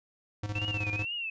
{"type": "tone with tremolo", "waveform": "square", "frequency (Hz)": 103.83, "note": "G#2", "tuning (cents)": 0, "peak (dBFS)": -31, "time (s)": [0.43, 1.05], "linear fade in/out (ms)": 5, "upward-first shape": "square", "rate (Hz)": 16, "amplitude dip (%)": 65}
{"type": "tone with vibrato", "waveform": "sine", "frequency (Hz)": 2637, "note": "E7", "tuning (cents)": 0, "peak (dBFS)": -32, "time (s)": [0.55, 1.3], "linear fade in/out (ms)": 5, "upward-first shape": "triangle", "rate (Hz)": 2.1, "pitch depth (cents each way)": 170}
{"effects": ["resampled to 16000 Hz"]}